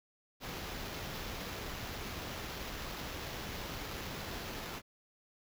pink noise with sample-and-hold, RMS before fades -42 dBFS, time 0.4-4.82 s, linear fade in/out 50 ms, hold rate 8820 Hz, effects none

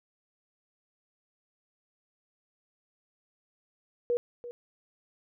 sine tone with echo, 481 Hz, B4, 46 cents flat, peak -24 dBFS, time 4.1-4.17 s, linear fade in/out 0 ms, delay 340 ms, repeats 1, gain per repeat -14 dB, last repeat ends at 4.51 s, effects none

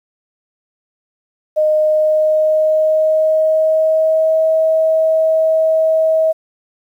sine tone with pitch glide, 616 to 638.8 Hz, D#5 to D#5, -17 to +45 cents, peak -10 dBFS, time 1.56-6.33 s, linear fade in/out 20 ms, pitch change +62 cents, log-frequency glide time 1.76-4.47 s, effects 8-bit

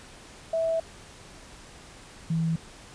sine tone pair in turn, 654 / 163.5 Hz, E5 / E3, -14 / -14 cents, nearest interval 2 octaves, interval 2400 cents, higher first, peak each -23 dBFS, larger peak neither, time 0.53-0.8 / 2.3-2.56 s, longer first, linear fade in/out 5 ms, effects pink hiss -48 dBFS RMS until 2.94 s + resampled to 22050 Hz

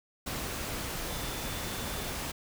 sine tone in noise, 3520 Hz, A7, in tune, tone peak -47 dBFS, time 1.09-2.11 s, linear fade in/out 10 ms, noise pink, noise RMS -36 dBFS, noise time 0.26-2.32 s, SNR -14 dB, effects none

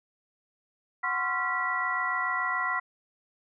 sine tone cluster, 739 / 1032 / 1099 / 1378 / 1951 Hz, F#5 / C6 / C#6 / F6 / B6, -2 / -24 / -15 / -24 / -22 cents, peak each -37 / -32 / -36 / -32 / -30 dBFS, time 1.03-2.8 s, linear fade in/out 10 ms, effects none

